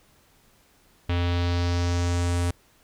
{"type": "tone with low-pass filter sweep", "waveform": "square", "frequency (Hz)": 87.31, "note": "F2", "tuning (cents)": 0, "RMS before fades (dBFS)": -24, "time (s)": [1.09, 2.51], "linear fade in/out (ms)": 5, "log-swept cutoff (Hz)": [3100, 9700], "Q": 2.1, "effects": ["pink hiss -60 dBFS RMS until 2.83 s"]}